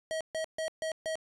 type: tone bursts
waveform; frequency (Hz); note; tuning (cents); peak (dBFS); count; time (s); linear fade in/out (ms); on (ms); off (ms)
square; 638; D#5; +43; -32; 5; 0.11-1.155; 0; 97; 140
effects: resampled to 24000 Hz